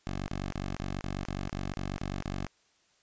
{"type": "tone bursts", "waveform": "10% pulse", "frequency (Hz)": 47.68, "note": "G1", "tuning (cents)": -47, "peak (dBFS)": -25, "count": 10, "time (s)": [0.07, 2.467], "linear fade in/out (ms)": 0, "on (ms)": 210, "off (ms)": 33, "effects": ["white hiss -68 dBFS RMS until 3.02 s", "resampled to 16000 Hz"]}